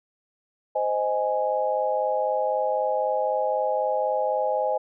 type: chord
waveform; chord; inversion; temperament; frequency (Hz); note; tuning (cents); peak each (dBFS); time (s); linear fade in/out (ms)
sine; Ab major; first; just; 519.1 / 623 / 830.6; C5 / Eb5 / Ab5; -14 / +2 / 0; -26; 0.75-4.78; 10
effects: none